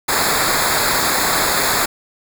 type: noise with comb filter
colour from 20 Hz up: pink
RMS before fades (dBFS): -17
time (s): 0.08-1.86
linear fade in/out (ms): 10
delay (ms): 0.34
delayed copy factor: -0.85
effects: none